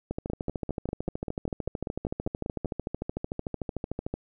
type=two click trains; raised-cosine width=2 ms; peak=-18 / -17 dBFS; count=13 / 55; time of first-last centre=0.3-2.658 / 0.11-4.14 s; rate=5.09 / 13.4 Hz; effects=none